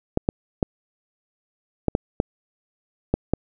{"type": "clicks", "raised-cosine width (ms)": 2, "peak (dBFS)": -5, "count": 8, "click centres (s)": [0.174, 0.289, 0.628, 1.883, 1.951, 2.201, 3.14, 3.336], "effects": []}